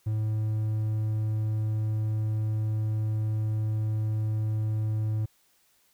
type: tone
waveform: triangle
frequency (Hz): 108.3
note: A2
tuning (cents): -27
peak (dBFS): -23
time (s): 0.06-5.26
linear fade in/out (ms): 10
effects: white hiss -66 dBFS RMS until 5.93 s